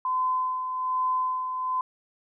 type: tone with tremolo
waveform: sine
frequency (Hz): 1022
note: C6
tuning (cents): -41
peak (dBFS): -22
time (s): 0.05-1.81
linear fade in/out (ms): 2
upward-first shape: sine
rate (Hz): 1.2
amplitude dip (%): 50
effects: none